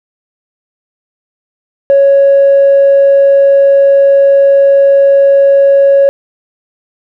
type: tone with tanh clipping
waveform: triangle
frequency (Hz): 554.4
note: C#5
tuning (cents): 0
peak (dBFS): -3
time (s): 1.9-6.09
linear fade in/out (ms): 0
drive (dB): 5
effects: none